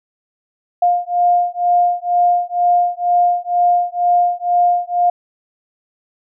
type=beating tone pair; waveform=sine; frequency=705 / 707.1 Hz; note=F5 / F5; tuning=+16 / +21 cents; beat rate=2.1 Hz; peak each=-15 dBFS; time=0.82-5.1 s; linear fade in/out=5 ms; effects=none